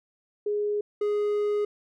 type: tone pair in turn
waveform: sine / triangle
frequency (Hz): 415.3 / 415.3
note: G#4 / G#4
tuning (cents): 0 / 0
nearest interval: unison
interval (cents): 0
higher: neither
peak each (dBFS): -24 / -21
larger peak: second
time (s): 0.46-0.81 / 1.01-1.65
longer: second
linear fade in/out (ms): 5
effects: none

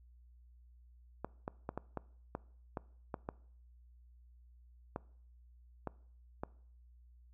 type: clicks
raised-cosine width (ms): 1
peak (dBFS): -24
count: 12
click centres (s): 1.246 / 1.479 / 1.691 / 1.776 / 1.973 / 2.351 / 2.772 / 3.142 / 3.289 / 4.961 / 5.873 / 6.435
effects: noise-tail reverb RT60 0.6 s tail -22 dB re dry + added 60 Hz sine -58 dBFS peak until 7.33 s

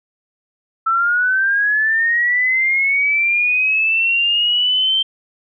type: linear sweep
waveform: sine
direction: up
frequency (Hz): 1318.5 to 3136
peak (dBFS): -13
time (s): 0.86-5.03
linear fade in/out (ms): 10
effects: none

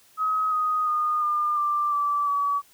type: tone with pitch steps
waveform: sine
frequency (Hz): 1270 / 1247.5 / 1225.3 / 1203.6 / 1182.2 / 1161.2 / 1140.6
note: D#6 / D#6 / D#6 / D6 / D6 / D6 / C#6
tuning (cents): +35 / +4 / -27 / +42 / +11 / -20 / +49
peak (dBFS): -21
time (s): 0.17-2.62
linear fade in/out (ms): 50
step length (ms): 350
effects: white hiss -57 dBFS RMS until 2.73 s

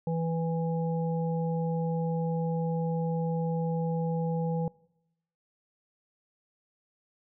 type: harmonic tone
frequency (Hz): 164.81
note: E3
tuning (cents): 0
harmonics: 1 / 3 / 5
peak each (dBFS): -28 / -33 / -39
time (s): 0.07-4.68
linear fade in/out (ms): 2
effects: noise-tail reverb RT60 0.9 s tail -24 dB re dry

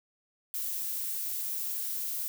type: noise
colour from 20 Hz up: violet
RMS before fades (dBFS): -34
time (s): 0.54-2.28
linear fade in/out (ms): 0
effects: none

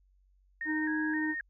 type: tone with vibrato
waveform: sine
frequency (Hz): 1746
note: A6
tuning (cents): -14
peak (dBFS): -33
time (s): 0.61-1.41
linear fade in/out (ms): 2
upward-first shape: square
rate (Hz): 1.9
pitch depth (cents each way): 96
type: harmonic tone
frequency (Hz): 310.1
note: D#4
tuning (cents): -6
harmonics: 1 / 3 / 5 / 6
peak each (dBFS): -30 / -43 / -46 / -48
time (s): 0.65-1.35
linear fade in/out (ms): 50
effects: added 47 Hz sine -63 dBFS peak until 1.49 s

